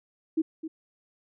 sine tone with echo, 319.6 Hz, D#4, 47 cents sharp, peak -21 dBFS, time 0.37-0.42 s, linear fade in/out 10 ms, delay 260 ms, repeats 1, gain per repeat -11 dB, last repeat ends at 0.68 s, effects none

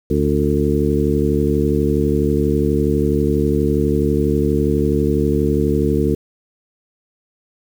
harmonic tone with a mistuned harmonic, 72.2 Hz, D2, 29 cents flat, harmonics 1 / 2 / 3 / 4 / 5 / 6, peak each -21 / -21 / -21 / -21 / -21 / -21 dBFS, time 0.1-6.15 s, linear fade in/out 5 ms, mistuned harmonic 6, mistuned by +57 cents, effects 7-bit

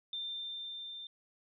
sine tone with level ramp, 3586 Hz, A7, 32 cents sharp, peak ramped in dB -36 to -43 dBFS, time 0.13-1.07 s, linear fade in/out 2 ms, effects none

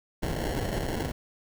pink noise with sample-and-hold, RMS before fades -30 dBFS, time 0.22-1.12 s, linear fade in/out 10 ms, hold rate 1225 Hz, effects none

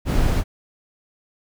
brown noise, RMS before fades -18 dBFS, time 0.05-0.44 s, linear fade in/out 50 ms, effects none

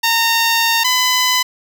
10% pulse tone pair in turn, 918 / 1006.7 Hz, A#5 / B5, -27 / +33 cents, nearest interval major second, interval 160 cents, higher second, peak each -4 dBFS, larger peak neither, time 0.03-0.84 / 0.84-1.43 s, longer first, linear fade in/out 10 ms, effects none

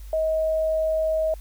sine tone, 634 Hz, D#5, 32 cents sharp, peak -20 dBFS, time 0.13-1.34 s, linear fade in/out 2 ms, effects added 50 Hz sine -36 dBFS peak until 1.4 s + white hiss -54 dBFS RMS until 1.4 s

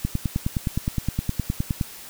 click train, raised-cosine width 5 ms, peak -10 dBFS, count 18, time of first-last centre 0.05-1.812 s, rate 9.65 Hz, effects white hiss -41 dBFS RMS until 2.09 s

